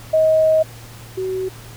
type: tone pair in turn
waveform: sine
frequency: 632 / 375.8 Hz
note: D#5 / F#4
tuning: +27 / +27 cents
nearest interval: major sixth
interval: 900 cents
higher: first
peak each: -11 / -20 dBFS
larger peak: first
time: 0.13-0.63 / 1.17-1.49 s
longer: first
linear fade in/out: 10 ms
effects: added 115 Hz sine -38 dBFS peak until 1.76 s + pink hiss -41 dBFS RMS until 1.76 s